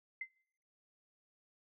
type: tone with exponential decay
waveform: sine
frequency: 2068 Hz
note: C7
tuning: 21 cents flat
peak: -35 dBFS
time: 0.21-0.3 s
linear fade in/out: 5 ms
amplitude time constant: 19 ms
effects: noise-tail reverb RT60 0.7 s tail -26 dB re dry